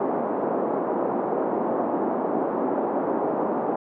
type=band-pass noise; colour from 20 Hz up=pink; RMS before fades=-25 dBFS; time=0-3.76 s; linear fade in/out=5 ms; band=250 to 930 Hz; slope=24 dB/octave; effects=none